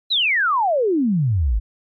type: exponential sweep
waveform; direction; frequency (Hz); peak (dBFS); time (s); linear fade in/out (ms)
sine; down; 4145 to 47.18; -15; 0.1-1.6; 20
effects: MP3 48 kbps